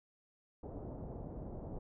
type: low-pass noise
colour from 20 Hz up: pink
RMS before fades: -45 dBFS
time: 0.63-1.79 s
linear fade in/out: 5 ms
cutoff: 700 Hz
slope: 24 dB/octave
effects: none